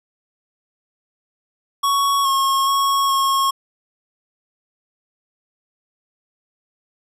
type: tone with pitch steps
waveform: square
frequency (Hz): 1114 / 1085 / 1101 / 1088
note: C#6 / C#6 / C#6 / C#6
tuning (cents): +8 / -37 / -12 / -33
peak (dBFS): -16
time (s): 1.83-3.51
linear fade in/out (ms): 10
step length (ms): 420
effects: resampled to 32000 Hz